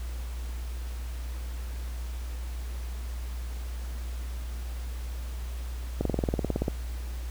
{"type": "slowing click train", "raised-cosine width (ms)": 2, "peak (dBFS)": -13, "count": 14, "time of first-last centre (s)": [6.01, 6.682], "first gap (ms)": 43, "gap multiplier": 1.03, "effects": ["added 60 Hz sine -32 dBFS peak until 7.3 s", "pink hiss -48 dBFS RMS until 7.3 s"]}